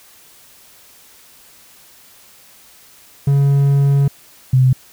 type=tone pair in turn; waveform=triangle / sine; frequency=140 / 129.06 Hz; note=C#3 / C3; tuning=+18 / -23 cents; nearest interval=minor second; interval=141 cents; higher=first; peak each=-8 dBFS; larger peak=neither; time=3.27-4.08 / 4.53-4.73 s; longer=first; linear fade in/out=5 ms; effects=white hiss -46 dBFS RMS until 4.92 s